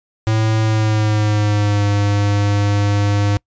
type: tone with pitch glide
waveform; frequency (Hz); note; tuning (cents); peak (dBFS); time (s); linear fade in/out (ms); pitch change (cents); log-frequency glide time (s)
square; 110 to 102.04; A2 to G#2; 0 to -30; -14; 0.27-3.37; 0; -130; 0.62-1.86
effects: noise-tail reverb RT60 0.1 s tail -26 dB re dry + resampled to 16000 Hz